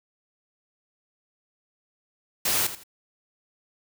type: noise with echo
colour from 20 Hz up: white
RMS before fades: -24 dBFS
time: 2.45-2.67 s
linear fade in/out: 5 ms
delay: 83 ms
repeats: 2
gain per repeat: -12 dB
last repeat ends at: 2.836 s
effects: none